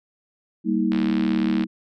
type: chord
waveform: sine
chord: Eb major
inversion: first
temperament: equal with one note detuned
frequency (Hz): 196 / 233.1 / 318.8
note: G3 / Bb3 / Eb4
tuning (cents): 0 / 0 / +42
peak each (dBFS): -23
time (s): 0.64-1.67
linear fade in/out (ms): 50
type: click train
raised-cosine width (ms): 0.3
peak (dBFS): -16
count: 53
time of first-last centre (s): 0.92-1.637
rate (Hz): 72.5
effects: none